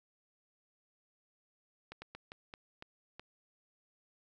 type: slowing click train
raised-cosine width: 0.3 ms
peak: -30 dBFS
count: 7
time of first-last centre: 1.92-3.196 s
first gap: 100 ms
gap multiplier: 1.3
effects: none